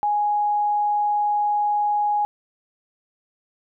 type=tone; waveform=sine; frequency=830.6 Hz; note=G#5; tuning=in tune; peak=-18 dBFS; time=0.03-2.25 s; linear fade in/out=0 ms; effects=none